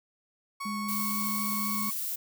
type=tone with vibrato; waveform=35% pulse; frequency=1108.7 Hz; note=C#6; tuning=in tune; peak=-32 dBFS; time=0.6-1.91 s; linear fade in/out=10 ms; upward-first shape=sine; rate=3.9 Hz; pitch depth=8 cents each way
type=tone; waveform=sine; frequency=207.7 Hz; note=G#3; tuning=in tune; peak=-33 dBFS; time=0.65-1.9 s; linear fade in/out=10 ms
type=noise; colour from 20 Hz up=violet; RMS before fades=-33 dBFS; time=0.88-2.16 s; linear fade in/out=10 ms
effects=none